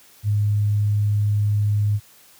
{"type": "tone", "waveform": "sine", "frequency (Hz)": 103.83, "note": "G#2", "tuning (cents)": 0, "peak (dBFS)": -16, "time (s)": [0.23, 2], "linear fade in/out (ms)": 50, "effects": ["white hiss -51 dBFS RMS until 2.39 s", "high-pass 60 Hz 12 dB/octave"]}